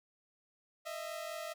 sawtooth tone pair together, 622 / 666.8 Hz, D#5 / E5, -1 / +20 cents, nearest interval minor second, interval 121 cents, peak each -39 / -39 dBFS, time 0.85-1.54 s, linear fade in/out 20 ms, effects none

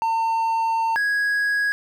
triangle tone pair in turn, 905 / 1658.8 Hz, A5 / G#6, +48 / -3 cents, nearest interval minor seventh, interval 1049 cents, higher second, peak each -17 dBFS, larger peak neither, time 0.02-0.96 / 0.96-1.72 s, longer first, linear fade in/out 0 ms, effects none

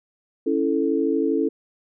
sine chord, A major, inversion first, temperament equal, 277.2 / 329.6 / 440 Hz, C#4 / E4 / A4, 0 / 0 / 0 cents, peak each -23 dBFS, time 0.46-1.49 s, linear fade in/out 10 ms, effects none

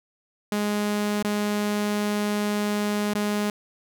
sawtooth tone with dropouts, 207.7 Hz, G#3, in tune, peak -19 dBFS, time 0.52-3.5 s, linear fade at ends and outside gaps 2 ms, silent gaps 1.226-1.247 / 3.137-3.151 s, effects none

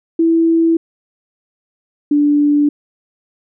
sine tone pair in turn, 329.6 / 292.3 Hz, E4 / D4, 0 / -8 cents, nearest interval major second, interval 208 cents, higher first, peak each -9 dBFS, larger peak neither, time 0.19-0.77 / 2.11-2.69 s, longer neither, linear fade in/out 5 ms, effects none

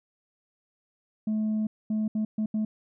sine tone bursts at uneven times, 215.8 Hz, A3, 33 cents flat, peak -22 dBFS, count 5, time 1.27-1.67 / 1.9-2.08 / 2.15-2.25 / 2.38-2.46 / 2.54-2.65 s, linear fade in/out 5 ms, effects tanh soft clip ceiling -23 dBFS

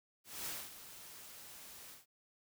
white noise with ADSR envelope, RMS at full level -41 dBFS, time 0.24-2.06 s, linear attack 230 ms, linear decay 230 ms, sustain -12 dB, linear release 150 ms, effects none

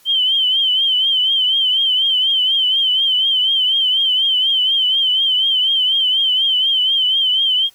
sine tone with vibrato, 3100 Hz, G7, 20 cents flat, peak -12 dBFS, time 0.05-7.7 s, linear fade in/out 50 ms, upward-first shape triangle, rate 4.1 Hz, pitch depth 87 cents each way, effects white hiss -51 dBFS RMS until 7.74 s + MP3 96 kbps

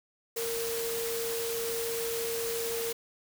sine tone in noise, 461.7 Hz, A#4, 17 cents flat, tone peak -32 dBFS, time 0.36-2.93 s, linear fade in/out 10 ms, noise white, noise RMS -36 dBFS, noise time 0.36-2.93 s, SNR +1 dB, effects none

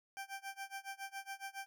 20% pulse tone with tremolo, 784 Hz, G5, in tune, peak -36 dBFS, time 0.17-1.66 s, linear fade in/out 0 ms, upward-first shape sine, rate 7.2 Hz, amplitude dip 95%, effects none

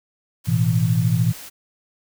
white noise, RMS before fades -38 dBFS, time 0.44-1.5 s, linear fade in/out 20 ms
sine chord, A suspended second, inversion none, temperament equal, 110 / 123.47 / 164.81 Hz, A2 / B2 / E3, 0 / 0 / 0 cents, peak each -20 dBFS, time 0.47-1.33 s, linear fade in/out 20 ms
effects none

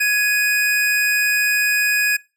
square tone pair together, 1673.4 / 2489 Hz, G#6 / D#7, +13 / 0 cents, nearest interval perfect fifth, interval 687 cents, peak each -19 / -19 dBFS, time 0-2.17 s, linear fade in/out 10 ms, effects noise-tail reverb RT60 0.3 s tail -23 dB re dry

